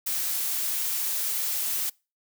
blue noise, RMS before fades -28 dBFS, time 0.06-1.9 s, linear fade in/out 10 ms, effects noise-tail reverb RT60 0.3 s tail -25 dB re dry

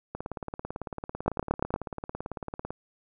two click trains, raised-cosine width 1 ms, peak -9 / -20 dBFS, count 5 / 47, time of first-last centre 1.28-1.74 / 0.15-2.706 s, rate 8.69 / 18 Hz, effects none

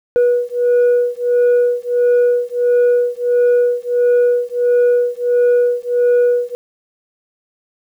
sine beating tone pair, 485.6 / 487.1 Hz, B4 / B4, -29 / -24 cents, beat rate 1.5 Hz, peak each -12 dBFS, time 0.16-6.55 s, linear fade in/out 0 ms, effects tanh soft clip ceiling -8 dBFS + 8-bit

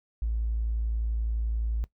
triangle tone with tanh clipping, 55.8 Hz, A1, 25 cents sharp, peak -25 dBFS, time 0.22-1.84 s, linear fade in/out 0 ms, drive 2 dB, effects noise-tail reverb RT60 0.1 s tail -18 dB re dry

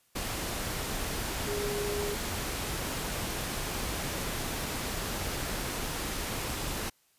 sine tone in noise, 410.8 Hz, G#4, 19 cents flat, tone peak -32 dBFS, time 1.47-2.15 s, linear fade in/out 10 ms, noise pink, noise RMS -34 dBFS, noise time 0.15-6.9 s, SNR -1 dB, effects white hiss -68 dBFS RMS until 7.18 s + resampled to 32000 Hz

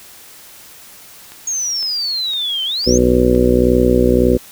click train, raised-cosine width 0.2 ms, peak -19 dBFS, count 5, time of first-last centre 1.32-3.35 s, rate 1.97 Hz
sine exponential two-way sweep, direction down then up, 6645 to 3047 to 6645 Hz, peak -17 dBFS, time 1.47-2.98 s, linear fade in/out 5 ms, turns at 2.64 s
harmonic tone, 61.74 Hz, B1, in tune, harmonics 1 / 2 / 3 / 4 / 5 / 6 / 7 / 8 / 9, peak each -18 / -22 / -22 / -15 / -23 / -15 / -25 / -16 / -24 dBFS, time 2.86-4.38 s, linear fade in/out 20 ms
effects white hiss -40 dBFS RMS until 4.51 s

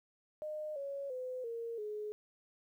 sine tone with pitch steps, 611 / 557.1 / 507.9 / 463.1 / 422.2 Hz, D#5 / C#5 / B4 / A#4 / G#4, -32 / +9 / +48 / -11 / +29 cents, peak -38 dBFS, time 0.42-2.12 s, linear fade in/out 0 ms, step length 340 ms, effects 12-bit

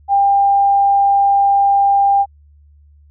sine tone, 797 Hz, G5, 28 cents sharp, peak -9 dBFS, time 0.08-2.26 s, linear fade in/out 50 ms, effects added 73 Hz sine -44 dBFS peak until 3.1 s

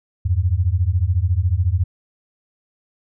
sine beating tone pair, 83 / 97 Hz, E2 / G2, +12 / -18 cents, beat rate 14 Hz, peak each -18 dBFS, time 0.25-1.84 s, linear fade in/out 10 ms, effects none

